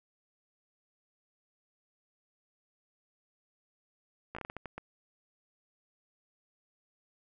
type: slowing click train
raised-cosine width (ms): 0.5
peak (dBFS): -25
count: 9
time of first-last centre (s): 4.35-4.78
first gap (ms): 15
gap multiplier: 1.35
effects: none